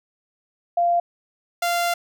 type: tone pair in turn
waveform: sine / sawtooth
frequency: 693 / 693 Hz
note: F5 / F5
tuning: -14 / -14 cents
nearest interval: unison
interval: 0 cents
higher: neither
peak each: -16 dBFS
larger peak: neither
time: 0.77-1 / 1.62-1.94 s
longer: second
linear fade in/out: 5 ms
effects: none